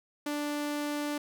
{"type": "tone", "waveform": "sawtooth", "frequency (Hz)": 293.7, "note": "D4", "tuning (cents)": 0, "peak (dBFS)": -27, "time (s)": [0.26, 1.18], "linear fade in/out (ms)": 5, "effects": []}